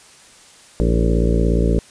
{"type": "harmonic tone with a mistuned harmonic", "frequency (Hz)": 57, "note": "A#1", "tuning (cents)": -38, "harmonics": [1, 2, 3, 4, 5, 6, 7, 8, 9, 10], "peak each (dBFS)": [-16, -24, -21, -25, -27, -27, -25, -25, -31, -31], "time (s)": [0.8, 1.79], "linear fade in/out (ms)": 0, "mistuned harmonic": 6, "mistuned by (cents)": -77, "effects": ["white hiss -46 dBFS RMS until 1.9 s", "resampled to 22050 Hz"]}